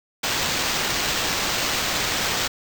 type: noise with sample-and-hold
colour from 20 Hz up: white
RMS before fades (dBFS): -24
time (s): 0.23-2.48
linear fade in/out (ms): 10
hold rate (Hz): 11025
effects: none